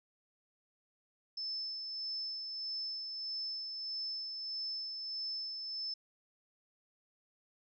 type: tone with tremolo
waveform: sine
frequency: 5260 Hz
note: E8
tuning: 5 cents flat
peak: -36 dBFS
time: 1.37-5.94 s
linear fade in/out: 5 ms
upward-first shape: sine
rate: 1.6 Hz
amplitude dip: 35%
effects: none